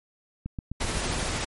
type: click train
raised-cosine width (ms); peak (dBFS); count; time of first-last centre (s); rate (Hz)
5; -20; 7; 0.46-1.228; 7.81
type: noise with tremolo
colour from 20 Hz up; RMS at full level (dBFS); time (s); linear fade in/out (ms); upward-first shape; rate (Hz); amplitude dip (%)
pink; -28; 0.8-1.45; 10; triangle; 13; 25
effects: MP3 48 kbps